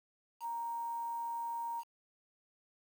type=tone with quantisation; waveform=sine; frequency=932.3 Hz; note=A#5; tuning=in tune; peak=-36 dBFS; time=0.4-1.84 s; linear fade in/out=50 ms; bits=9; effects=none